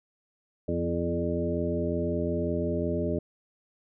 harmonic tone with a mistuned harmonic, 85.5 Hz, F2, 36 cents flat, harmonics 1 / 2 / 3 / 4 / 5 / 7, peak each -33 / -33 / -33 / -33 / -33 / -33 dBFS, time 0.68-3.19 s, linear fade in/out 5 ms, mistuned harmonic 3, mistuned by -22 cents, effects none

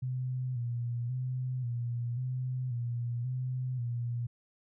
sine tone with vibrato, 123.47 Hz, B2, in tune, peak -31 dBFS, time 0.02-4.27 s, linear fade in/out 10 ms, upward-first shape square, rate 0.93 Hz, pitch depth 57 cents each way, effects none

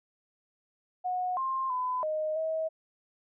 sine tone with pitch steps, 730 / 1057 / 1007 / 620 / 639 Hz, F#5 / C6 / B5 / D#5 / D#5, -24 / +17 / +33 / -6 / +46 cents, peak -28 dBFS, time 1.04-2.69 s, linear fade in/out 20 ms, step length 330 ms, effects none

